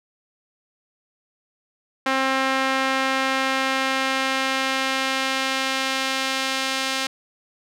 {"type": "tone with band-pass filter sweep", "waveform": "sawtooth", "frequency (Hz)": 265.9, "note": "C4", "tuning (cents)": 28, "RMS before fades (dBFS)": -23, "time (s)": [2.06, 7.07], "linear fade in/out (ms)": 5, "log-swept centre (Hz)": [1600, 3700], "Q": 0.79, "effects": []}